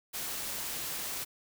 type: noise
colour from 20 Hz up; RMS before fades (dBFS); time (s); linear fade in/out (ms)
white; -37; 0.13-1.25; 20
effects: none